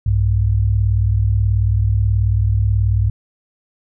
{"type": "tone pair together", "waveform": "sine", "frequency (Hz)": [62.9, 101.36], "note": ["B1", "G#2"], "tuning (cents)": [32, -42], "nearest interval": "minor sixth", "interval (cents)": 826, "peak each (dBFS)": [-17, -14], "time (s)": [0.06, 3.1], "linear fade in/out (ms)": 5, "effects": []}